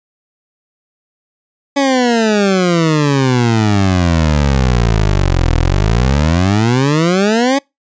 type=exponential two-way sweep; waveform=20% pulse; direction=down then up; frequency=283.6 to 39.89 to 283.6 Hz; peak=-5 dBFS; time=1.76-7.59 s; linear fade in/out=10 ms; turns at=5.56 s; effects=noise-tail reverb RT60 0.2 s tail -26 dB re dry + resampled to 16000 Hz